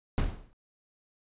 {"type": "noise with exponential decay", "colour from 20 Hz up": "brown", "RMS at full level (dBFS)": -22, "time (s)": [0.18, 0.53], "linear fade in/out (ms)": 0, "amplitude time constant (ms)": 74, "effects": ["resampled to 8000 Hz"]}